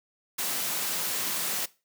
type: high-pass noise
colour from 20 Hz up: white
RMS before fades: -30 dBFS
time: 0.38-1.66 s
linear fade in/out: 10 ms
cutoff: 130 Hz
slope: 48 dB/octave
effects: noise-tail reverb RT60 0.3 s tail -20 dB re dry